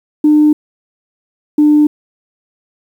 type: tone pair in turn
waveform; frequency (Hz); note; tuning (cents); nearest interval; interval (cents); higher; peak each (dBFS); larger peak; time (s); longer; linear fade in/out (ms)
sine; 301.3 / 298.9; D4 / D4; +44 / +31; unison; 13; first; -4; neither; 0.24-0.53 / 1.58-1.87; neither; 5
effects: tanh soft clip ceiling -1 dBFS + 7-bit